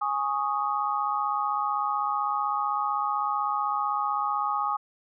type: chord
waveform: sine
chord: Ab suspended fourth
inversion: none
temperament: equal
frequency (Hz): 830.6 / 1108.7 / 1244.5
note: Ab5 / Db6 / Eb6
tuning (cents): 0 / 0 / 0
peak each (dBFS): -29 / -30 / -28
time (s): 0.01-4.77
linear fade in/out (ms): 10
effects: none